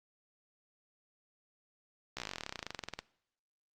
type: slowing click train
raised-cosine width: 0.2 ms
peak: -21 dBFS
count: 28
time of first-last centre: 2.17-2.99 s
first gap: 15 ms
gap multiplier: 1.05
effects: noise-tail reverb RT60 0.7 s tail -20 dB re dry + Opus 48 kbps